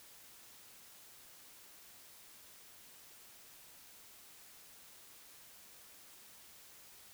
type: silence
effects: white hiss -58 dBFS RMS until 7.13 s